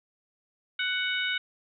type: harmonic tone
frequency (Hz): 743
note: F#5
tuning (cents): +7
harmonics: 2 / 3 / 4 / 5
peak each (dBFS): -30 / -32 / -33 / -34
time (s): 0.79-1.38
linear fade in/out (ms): 5
effects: none